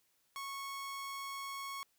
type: tone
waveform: sawtooth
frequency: 1102 Hz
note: C#6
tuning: 11 cents flat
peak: -37 dBFS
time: 0.36-1.83 s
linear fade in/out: 0 ms
effects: white hiss -75 dBFS RMS until 1.98 s